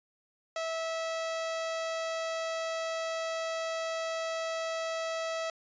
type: tone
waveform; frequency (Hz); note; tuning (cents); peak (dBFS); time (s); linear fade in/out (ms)
sawtooth; 652; E5; -19; -28; 0.56-5.5; 2
effects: resampled to 16000 Hz